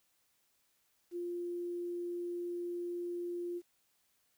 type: tone with quantisation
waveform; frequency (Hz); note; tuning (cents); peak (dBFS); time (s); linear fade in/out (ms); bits
sine; 349.2; F4; 0; -36; 1.11-3.62; 50; 11
effects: white hiss -75 dBFS RMS until 4.37 s